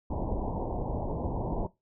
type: low-pass noise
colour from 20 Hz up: pink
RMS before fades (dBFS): -32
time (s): 0.1-1.67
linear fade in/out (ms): 5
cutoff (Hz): 980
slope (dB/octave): 96
effects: noise-tail reverb RT60 0.2 s tail -18 dB re dry